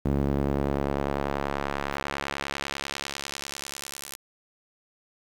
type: tone with band-pass filter sweep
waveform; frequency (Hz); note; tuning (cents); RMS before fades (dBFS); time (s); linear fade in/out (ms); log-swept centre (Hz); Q
sawtooth; 70.1; C#2; +20; -30; 0.05-4.16; 5; 240 to 11000; 0.76
effects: 8-bit